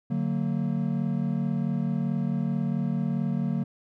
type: chord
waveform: triangle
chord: D augmented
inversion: none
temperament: equal with one note detuned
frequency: 146.83 / 185 / 229.6 Hz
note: D3 / F#3 / A#3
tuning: 0 / 0 / -26 cents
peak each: -27 dBFS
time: 0.1-3.64 s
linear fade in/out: 10 ms
effects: none